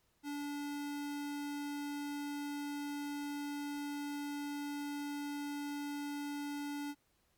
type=tone; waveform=square; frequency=288.8 Hz; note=D4; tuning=29 cents flat; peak=-39 dBFS; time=0.23-6.95 s; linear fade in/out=50 ms; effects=pink hiss -75 dBFS RMS until 7.37 s + MP3 96 kbps